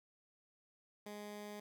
15% pulse tone, 207.7 Hz, G#3, in tune, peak -40 dBFS, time 1.06-1.6 s, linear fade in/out 5 ms, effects none

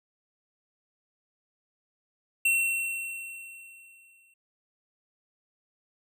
square tone with exponential decay, 2716 Hz, F7, 49 cents flat, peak -21 dBFS, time 2.45-4.34 s, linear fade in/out 5 ms, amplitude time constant 410 ms, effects none

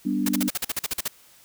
sine chord, G major, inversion none, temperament equal, 196 / 246.9 / 293.7 Hz, G3 / B3 / D4, 0 / 0 / 0 cents, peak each -27 / -26 / -26 dBFS, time 0.05-0.49 s, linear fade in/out 10 ms
white noise bursts, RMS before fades -26 dBFS, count 12, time 0.26-1.08 s, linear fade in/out 5 ms, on 28 ms, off 44 ms
effects white hiss -54 dBFS RMS until 1.44 s

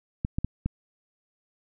clicks, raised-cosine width 5 ms, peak -14 dBFS, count 4, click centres 0.249 / 0.385 / 0.446 / 0.66 s, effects none

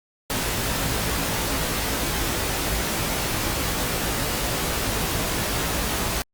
pink noise with comb filter, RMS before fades -25 dBFS, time 0.3-6.22 s, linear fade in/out 0 ms, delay 18 ms, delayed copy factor +0.65, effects Opus 48 kbps

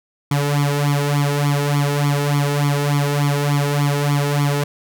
sawtooth tone with flanger, 144 Hz, D3, 34 cents flat, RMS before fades -18 dBFS, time 0.31-4.64 s, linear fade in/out 5 ms, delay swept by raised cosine 0.89 to 2.29 ms, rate 3.4 Hz, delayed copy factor +0.85, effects none

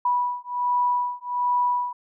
sine beating tone pair, 980 / 981.3 Hz, B5 / B5, -14 / -11 cents, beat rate 1.3 Hz, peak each -24 dBFS, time 0.05-1.93 s, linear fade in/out 5 ms, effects none

